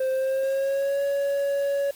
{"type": "tone with pitch glide", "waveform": "triangle", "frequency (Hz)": [523.3, 560.9], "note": ["C5", "C#5"], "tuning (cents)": [0, 20], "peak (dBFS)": -20, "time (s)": [0, 1.91], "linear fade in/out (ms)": 5, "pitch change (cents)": 120, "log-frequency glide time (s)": [0.11, 1.02], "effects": ["white hiss -48 dBFS RMS until 1.95 s", "Opus 24 kbps"]}